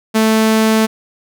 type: tone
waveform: sawtooth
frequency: 220 Hz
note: A3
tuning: in tune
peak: -6 dBFS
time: 0.14-0.87 s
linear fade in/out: 20 ms
effects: none